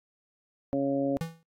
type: harmonic tone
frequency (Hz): 138.59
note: C#3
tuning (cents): 0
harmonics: 1 / 2 / 3 / 4 / 5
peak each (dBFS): -39 / -27 / -37 / -29 / -39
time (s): 0.73-1.17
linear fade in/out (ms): 0
type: tone with exponential decay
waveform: square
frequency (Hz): 164.6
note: E3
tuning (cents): -2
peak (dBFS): -27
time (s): 1.21-1.43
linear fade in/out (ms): 0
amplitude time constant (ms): 47
effects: noise-tail reverb RT60 0.1 s tail -23 dB re dry + AAC 64 kbps